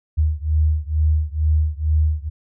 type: beating tone pair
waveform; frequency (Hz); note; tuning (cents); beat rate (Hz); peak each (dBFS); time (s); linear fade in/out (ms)
sine; 76.3 / 78.5; D#2 / D#2; -33 / +16; 2.2; -18 / -19; 0.17-2.3; 20
effects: none